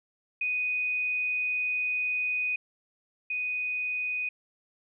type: tone pair in turn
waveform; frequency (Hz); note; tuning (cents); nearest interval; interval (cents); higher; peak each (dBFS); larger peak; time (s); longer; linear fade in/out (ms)
sine; 2489 / 2489; D#7 / D#7; 0 / 0; unison; 0; neither; -26 / -28; first; 0.41-2.56 / 3.3-4.29; first; 5
effects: none